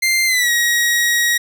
sawtooth tone with pitch glide, 2093 to 1897.2 Hz, C7 to A#6, 0 to +30 cents, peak -10 dBFS, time 0.02-1.38 s, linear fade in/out 10 ms, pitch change -170 cents, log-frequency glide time 0.26-0.5 s, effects none

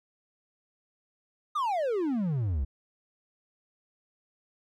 triangle exponential sweep, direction down, 1258 to 61.74 Hz, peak -24 dBFS, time 1.55-2.65 s, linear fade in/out 10 ms, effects none

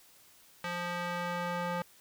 square tone with band-pass filter sweep, 175.2 Hz, F3, 6 cents sharp, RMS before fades -35 dBFS, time 0.64-1.82 s, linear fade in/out 2 ms, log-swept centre 1800 to 1000 Hz, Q 0.85, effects white hiss -60 dBFS RMS until 2 s

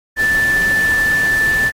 sine tone in noise, 1760 Hz, A6, in tune, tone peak -12 dBFS, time 0.16-1.72 s, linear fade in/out 50 ms, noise pink, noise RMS -27 dBFS, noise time 0.16-1.72 s, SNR +12 dB, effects AAC 48 kbps

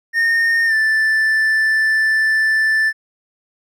triangle tone with pitch glide, 1834 to 1762.3 Hz, A#6 to A6, -29 to +2 cents, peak -11 dBFS, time 0.13-2.93 s, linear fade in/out 50 ms, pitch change -69 cents, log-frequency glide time 0.66-0.74 s, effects none

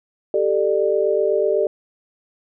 sine chord, G suspended second, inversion none, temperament equal with one note detuned, 392 / 440 / 597.6 Hz, G4 / A4 / D5, 0 / 0 / +30 cents, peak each -20 dBFS, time 0.34-1.67 s, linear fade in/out 2 ms, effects none

